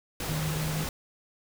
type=tone in noise; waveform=sine; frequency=155.56 Hz; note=D#3; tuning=in tune; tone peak=-29 dBFS; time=0.29-0.84 s; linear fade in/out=2 ms; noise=pink; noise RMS=-34 dBFS; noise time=0.2-0.89 s; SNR=+2 dB; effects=none